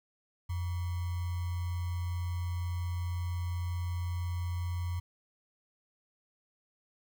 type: tone with sample-and-hold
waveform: sine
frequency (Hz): 87.8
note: F2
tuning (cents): +10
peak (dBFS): -31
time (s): 0.49-5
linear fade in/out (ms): 10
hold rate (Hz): 1050
effects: none